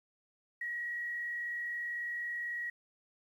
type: tone with frequency modulation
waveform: sine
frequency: 1908 Hz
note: A#6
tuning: 40 cents sharp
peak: -35 dBFS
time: 0.61-2.7 s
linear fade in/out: 5 ms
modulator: 38.2 Hz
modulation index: 0.59
effects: 11-bit